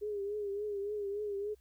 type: tone with vibrato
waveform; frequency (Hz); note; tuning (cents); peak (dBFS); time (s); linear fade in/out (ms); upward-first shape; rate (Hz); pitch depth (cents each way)
sine; 409.1; G#4; -26; -34; 0.01-1.55; 20; triangle; 3.5; 71
effects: added 64 Hz sine -63 dBFS peak until 1.6 s + white hiss -75 dBFS RMS until 1.6 s